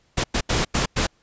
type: noise bursts at uneven times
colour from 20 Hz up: pink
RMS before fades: -21 dBFS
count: 5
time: 0.17-0.24 / 0.34-0.41 / 0.49-0.65 / 0.74-0.86 / 0.96-1.07 s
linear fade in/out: 10 ms
effects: pink hiss -63 dBFS RMS until 1.22 s + resampled to 16000 Hz